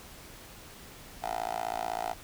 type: tone with high-pass filter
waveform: 10% pulse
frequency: 56 Hz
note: A1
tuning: 31 cents sharp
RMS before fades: -34 dBFS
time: 1.22-2.14 s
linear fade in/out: 20 ms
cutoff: 700 Hz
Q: 7.5
effects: pink hiss -49 dBFS RMS until 2.23 s